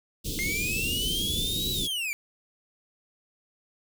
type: band-stop noise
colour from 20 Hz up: pink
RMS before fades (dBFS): -32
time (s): 0.24-1.88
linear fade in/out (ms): 20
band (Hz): 460 to 3000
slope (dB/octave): 48
type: linear two-way sweep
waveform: 45% pulse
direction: up then down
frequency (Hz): 2093 to 3951 to 2280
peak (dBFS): -28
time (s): 0.39-2.13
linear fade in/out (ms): 0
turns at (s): 1.71
effects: none